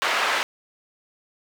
white band-pass noise, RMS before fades -23 dBFS, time 0.02-0.43 s, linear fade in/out 0 ms, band 680 to 2100 Hz, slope 12 dB/octave, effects none

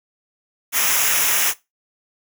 white noise with comb filter, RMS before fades -18 dBFS, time 0.72-1.54 s, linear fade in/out 50 ms, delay 0.23 ms, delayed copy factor -0.7, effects noise-tail reverb RT60 0.2 s tail -18 dB re dry

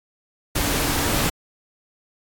sine tone in noise, 290 Hz, D4, 22 cents flat, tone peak -31 dBFS, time 0.55-1.3 s, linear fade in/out 10 ms, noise pink, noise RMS -22 dBFS, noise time 0.55-1.3 s, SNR -12 dB, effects AAC 64 kbps

